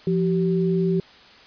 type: tone pair together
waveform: sine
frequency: 173 / 383.9 Hz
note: F3 / G4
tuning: -16 / -36 cents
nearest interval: octave + major second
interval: 1380 cents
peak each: -20 / -22 dBFS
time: 0.07-1 s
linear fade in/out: 2 ms
effects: white hiss -48 dBFS RMS until 1.46 s + resampled to 11025 Hz